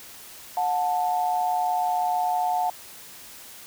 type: tone pair together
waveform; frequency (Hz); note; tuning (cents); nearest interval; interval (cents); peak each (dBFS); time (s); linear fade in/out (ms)
sine; 724.2 / 880; F#5 / A5; -37 / 0; minor third; 337; -23 / -26; 0.57-2.7; 2
effects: white hiss -44 dBFS RMS until 3.66 s